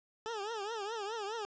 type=tone with vibrato; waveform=20% pulse; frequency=428.5 Hz; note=A4; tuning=46 cents flat; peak=-32 dBFS; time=0.26-1.45 s; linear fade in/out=0 ms; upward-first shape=triangle; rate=4.8 Hz; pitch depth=180 cents each way; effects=resampled to 16000 Hz + 10-bit